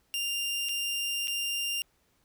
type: tone with dropouts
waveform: sawtooth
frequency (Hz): 2794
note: F7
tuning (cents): 0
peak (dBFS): -26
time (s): 0.14-1.82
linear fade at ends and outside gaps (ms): 0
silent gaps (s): 0.687-0.692 / 1.273-1.28
effects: pink hiss -70 dBFS RMS until 2.24 s